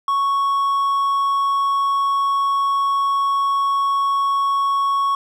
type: tone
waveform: triangle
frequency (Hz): 1108.7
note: C#6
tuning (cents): 0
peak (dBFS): -14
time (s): 0.08-5.15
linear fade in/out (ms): 2
effects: none